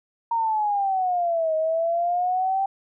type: exponential two-way sweep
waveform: sine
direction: down then up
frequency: 934 to 628 to 785 Hz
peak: -20 dBFS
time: 0.31-2.66 s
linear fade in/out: 5 ms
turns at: 1.55 s
effects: none